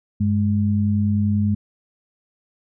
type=tone pair together; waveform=sine; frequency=98 / 208.3 Hz; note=G2 / G#3; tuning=0 / +5 cents; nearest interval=octave + minor second; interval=1305 cents; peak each=-19 dBFS; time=0.2-1.55 s; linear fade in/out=10 ms; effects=none